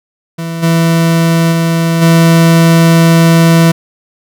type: tone with level steps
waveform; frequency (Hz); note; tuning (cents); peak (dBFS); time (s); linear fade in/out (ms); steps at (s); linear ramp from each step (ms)
40% pulse; 165.6; E3; +8; -16 / -6 / -8 / -3; 0.38-3.72; 10; 0.62 / 1.51 / 2.01; 20
effects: none